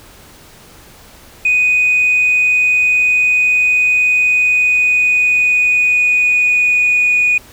sine tone with pitch glide, 2489 to 2466 Hz, D#7 to D#7, 0 to -16 cents, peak -8 dBFS, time 1.45-7.38 s, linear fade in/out 5 ms, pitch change -16 cents, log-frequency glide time 4.3-7.14 s, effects tanh soft clip ceiling -6 dBFS + pink hiss -41 dBFS RMS until 7.52 s

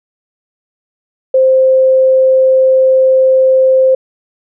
sine tone, 523.3 Hz, C5, in tune, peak -5 dBFS, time 1.34-3.95 s, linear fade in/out 5 ms, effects none

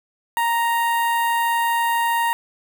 sawtooth tone with notch filter, 932.3 Hz, A#5, in tune, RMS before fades -20 dBFS, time 0.37-2.33 s, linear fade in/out 0 ms, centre 5400 Hz, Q 0.55, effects none

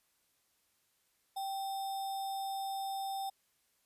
sine tone with sample-and-hold, 780 Hz, G5, 9 cents flat, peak -35 dBFS, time 1.36-3.3 s, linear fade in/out 10 ms, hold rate 4410 Hz, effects white hiss -75 dBFS RMS until 3.85 s + resampled to 32000 Hz

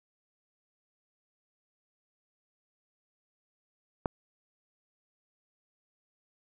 click, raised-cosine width 1 ms, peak -14 dBFS, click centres 4.058 s, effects none

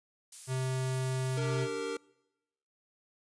violet noise, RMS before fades -41 dBFS, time 0.32-1.38 s, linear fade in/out 5 ms
square tone, 130.2 Hz, C3, 8 cents flat, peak -31 dBFS, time 0.47-1.68 s, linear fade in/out 50 ms
square chord, G minor, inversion second, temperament equal with one note detuned, 293.7 / 392 / 462.1 Hz, D4 / G4 / Bb4, 0 / 0 / -15 cents, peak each -42 / -40 / -36 dBFS, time 1.37-1.97 s, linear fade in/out 5 ms
effects noise-tail reverb RT60 0.9 s tail -23 dB re dry + resampled to 22050 Hz

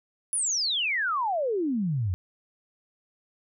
sine exponential sweep, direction down, 10548 to 84.9 Hz, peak -24 dBFS, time 0.33-2.14 s, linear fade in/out 0 ms, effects none

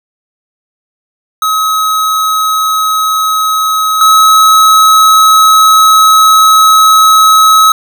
square tone pair in turn, 1277 / 1283.2 Hz, D#6 / E6, +45 / -47 cents, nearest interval unison, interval 8 cents, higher second, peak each -9 / -3 dBFS, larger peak second, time 1.42-4.01 / 4.01-7.72 s, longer second, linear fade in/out 2 ms, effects none

